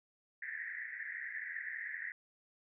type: band-pass noise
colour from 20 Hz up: pink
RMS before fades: -43 dBFS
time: 0.42-2.12 s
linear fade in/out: 2 ms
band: 1700 to 2000 Hz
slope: 96 dB/octave
effects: none